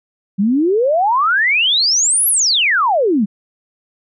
sine exponential two-way sweep, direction up then down, 187 to 11730 to 187 Hz, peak -11 dBFS, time 0.38-3.26 s, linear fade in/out 20 ms, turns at 2.28 s, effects none

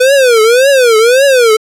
square tone with vibrato, 493.9 Hz, B4, in tune, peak -5 dBFS, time 0-1.57 s, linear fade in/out 10 ms, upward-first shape triangle, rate 1.8 Hz, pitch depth 250 cents each way, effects low-pass 12000 Hz 12 dB/octave

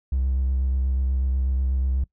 triangle tone with vibrato, 65.41 Hz, C2, in tune, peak -17 dBFS, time 0.12-2.04 s, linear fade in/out 5 ms, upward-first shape sine, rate 8.2 Hz, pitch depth 28 cents each way, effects noise-tail reverb RT60 0.1 s tail -23 dB re dry + tanh soft clip ceiling -15 dBFS

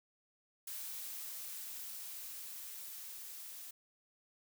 blue noise with level ramp, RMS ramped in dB -44 to -49 dBFS, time 0.67-3.71 s, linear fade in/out 5 ms, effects none

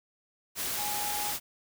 sine tone in noise, 830.6 Hz, G#5, in tune, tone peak -35 dBFS, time 0.76-1.34 s, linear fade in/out 50 ms, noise white, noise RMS -33 dBFS, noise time 0.55-1.4 s, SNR -5 dB, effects none

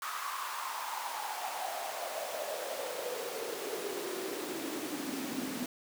pink noise with high-pass filter sweep, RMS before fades -38 dBFS, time 0.02-5.66 s, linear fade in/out 2 ms, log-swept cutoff 1200 to 240 Hz, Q 5.7, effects none

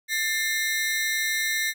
sawtooth ring-modulated tone, 1947 Hz, B6, 25 cents flat, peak -17 dBFS, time 0.08-1.74 s, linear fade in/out 50 ms, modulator 166 Hz, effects none

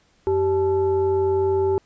sine tone with frequency modulation, 388.7 Hz, G4, 15 cents flat, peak -17 dBFS, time 0.27-1.78 s, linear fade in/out 0 ms, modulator 479 Hz, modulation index 0.53, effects pink hiss -61 dBFS RMS until 1.85 s + resampled to 16000 Hz

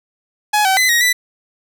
sawtooth tone with pitch steps, 841 / 765 / 2021 / 1886 / 1979 Hz, G#5 / G5 / B6 / A#6 / B6, +22 / -42 / +39 / +20 / +3 cents, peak -8 dBFS, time 0.53-1.13 s, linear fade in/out 10 ms, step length 120 ms, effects none

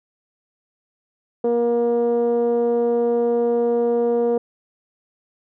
10% pulse tone with low-pass filter, 236.9 Hz, A#3, 28 cents sharp, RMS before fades -19 dBFS, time 1.44-4.38 s, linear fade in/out 5 ms, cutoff 480 Hz, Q 3.3, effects none

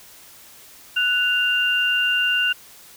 sine tone pair together, 1480 / 2791 Hz, F#6 / F7, 0 / -2 cents, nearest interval major seventh, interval 1098 cents, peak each -21 / -19 dBFS, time 0.96-2.53 s, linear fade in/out 10 ms, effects white hiss -46 dBFS RMS until 2.96 s

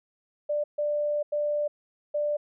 sine tone bursts at uneven times, 591 Hz, D5, 11 cents sharp, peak -24 dBFS, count 4, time 0.49-0.64 / 0.78-1.23 / 1.32-1.68 / 2.14-2.37 s, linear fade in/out 10 ms, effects none

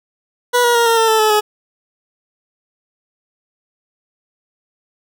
20% pulse tone with pitch steps, 488.9 / 478.8 / 469 / 459.3 / 449.9 / 440.6 / 431.6 / 422.7 Hz, B4 / A#4 / A#4 / A#4 / A4 / A4 / A4 / G#4, -18 / +46 / +11 / -26 / +39 / +2 / -33 / +31 cents, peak -6 dBFS, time 0.53-1.41 s, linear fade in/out 20 ms, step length 110 ms, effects none

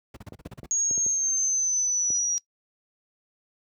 brown noise bursts, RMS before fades -37 dBFS, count 9, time 0.14-0.662 s, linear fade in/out 5 ms, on 26 ms, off 36 ms
clicks, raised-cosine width 2 ms, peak -26 dBFS, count 7, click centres 0.323 / 0.46 / 0.632 / 0.911 / 0.978 / 1.064 / 2.104 s
sine linear sweep, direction down, 6645 to 5730 Hz, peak -22 dBFS, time 0.71-2.38 s, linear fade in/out 0 ms
effects noise-tail reverb RT60 0.1 s tail -23 dB re dry + high-pass 80 Hz 12 dB/octave

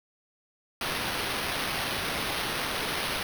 violet noise with sample-and-hold, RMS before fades -31 dBFS, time 0.81-3.23 s, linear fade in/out 2 ms, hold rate 7350 Hz, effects none

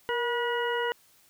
harmonic tone with a mistuned harmonic, 483.6 Hz, B4, 36 cents flat, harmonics 1 / 2 / 3 / 4 / 6, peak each -29 / -32 / -34 / -35 / -37 dBFS, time 0.09-0.92 s, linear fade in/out 0 ms, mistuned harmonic 1, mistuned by -40 cents, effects white hiss -61 dBFS RMS until 1.29 s

